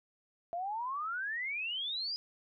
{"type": "exponential sweep", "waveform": "sine", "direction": "up", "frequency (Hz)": [668, 5000], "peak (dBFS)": -34, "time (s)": [0.53, 2.16], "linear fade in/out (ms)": 0, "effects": []}